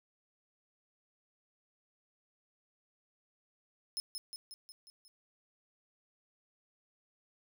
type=tone with echo; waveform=sawtooth; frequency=5170 Hz; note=E8; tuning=34 cents flat; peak=-32 dBFS; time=3.97-4 s; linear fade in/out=0 ms; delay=180 ms; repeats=6; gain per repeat=-4 dB; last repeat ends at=5.08 s; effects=none